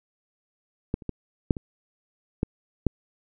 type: clicks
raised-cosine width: 3 ms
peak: -12 / -30 / -16 / -6 / -21 / -10 / -7 dBFS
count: 7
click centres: 0.941 / 1.022 / 1.093 / 1.508 / 1.568 / 2.431 / 2.867 s
effects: none